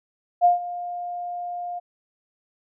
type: tone with ADSR envelope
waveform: sine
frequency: 706 Hz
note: F5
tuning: 19 cents sharp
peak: -11 dBFS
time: 0.41-1.8 s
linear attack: 37 ms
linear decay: 140 ms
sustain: -17 dB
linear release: 20 ms
effects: none